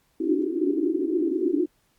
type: band-pass noise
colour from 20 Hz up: white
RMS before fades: -24 dBFS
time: 0.2-1.66 s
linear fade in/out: 10 ms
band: 280 to 380 Hz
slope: 96 dB/octave
effects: pink hiss -67 dBFS RMS until 1.98 s + Opus 48 kbps